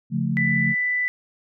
sine chord, Db augmented, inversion none, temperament equal with one note detuned, 140.2 / 174.61 / 220 Hz, Db3 / F3 / A3, +20 / 0 / 0 cents, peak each -25 dBFS, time 0.1-0.75 s, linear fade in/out 50 ms
sine tone, 1987 Hz, B6, 10 cents sharp, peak -20 dBFS, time 0.37-1.08 s, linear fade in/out 0 ms
effects none

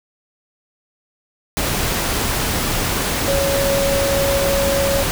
sine tone in noise, 554.4 Hz, C#5, in tune, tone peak -17 dBFS, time 3.28-5.03 s, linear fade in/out 0 ms, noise pink, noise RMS -20 dBFS, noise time 1.57-5.11 s, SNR 0 dB, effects none

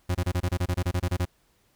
40% pulse tone bursts, 89.5 Hz, F2, 43 cents sharp, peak -22 dBFS, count 14, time 0.09-1.254 s, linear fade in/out 10 ms, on 59 ms, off 26 ms, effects pink hiss -66 dBFS RMS until 1.75 s

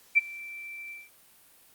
sine tone with ADSR envelope, 2340 Hz, D7, 7 cents flat, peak -14 dBFS, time 0.15-1.1 s, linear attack 27 ms, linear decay 21 ms, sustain -24 dB, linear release 190 ms, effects white hiss -58 dBFS RMS until 1.74 s + Opus 48 kbps

